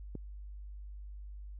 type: click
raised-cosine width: 3 ms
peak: -27 dBFS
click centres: 0.153 s
effects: added 50 Hz sine -43 dBFS peak until 1.59 s